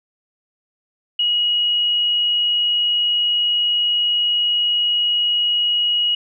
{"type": "tone", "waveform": "sine", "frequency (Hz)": 2900, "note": "F#7", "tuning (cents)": -35, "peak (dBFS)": -15, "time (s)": [1.19, 6.15], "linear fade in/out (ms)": 5, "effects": []}